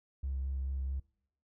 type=tone with vibrato; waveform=triangle; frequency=67 Hz; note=C2; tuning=42 cents sharp; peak=-29 dBFS; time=0.23-1 s; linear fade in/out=10 ms; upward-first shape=sine; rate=4.6 Hz; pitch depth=17 cents each way; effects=noise-tail reverb RT60 0.7 s tail -26 dB re dry + tanh soft clip ceiling -30 dBFS